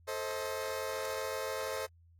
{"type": "chord", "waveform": "sawtooth", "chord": "A diminished", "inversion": "none", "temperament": "just", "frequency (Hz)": [440, 528, 633.6], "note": ["A4", "C5", "Eb5"], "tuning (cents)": [0, 16, 31], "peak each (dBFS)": [-36, -34, -37], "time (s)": [0.07, 1.87], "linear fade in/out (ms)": 20, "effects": ["added 84 Hz sine -59 dBFS peak until 2.19 s", "AAC 64 kbps"]}